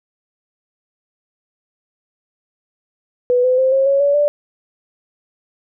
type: tone with pitch steps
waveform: sine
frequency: 493.9 / 508.1 / 522.7 / 537.7 / 553.1 / 569 / 585.3 Hz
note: B4 / B4 / C5 / C5 / C#5 / C#5 / D5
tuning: 0 / +49 / -2 / +47 / -4 / +45 / -6 cents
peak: -11 dBFS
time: 3.3-4.28 s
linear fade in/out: 0 ms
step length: 140 ms
effects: none